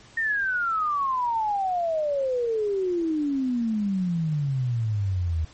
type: exponential sweep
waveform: sine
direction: down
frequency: 1853 to 77.78 Hz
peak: -22 dBFS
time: 0.17-5.45 s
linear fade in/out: 5 ms
effects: pink hiss -51 dBFS RMS until 5.53 s + MP3 32 kbps